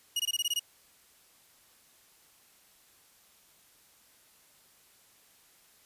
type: tone bursts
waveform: sawtooth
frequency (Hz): 2883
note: F#7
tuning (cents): -46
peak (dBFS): -24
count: 8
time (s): 0.16-0.595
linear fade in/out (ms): 5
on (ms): 36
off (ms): 21
effects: white hiss -62 dBFS RMS until 5.85 s + resampled to 32000 Hz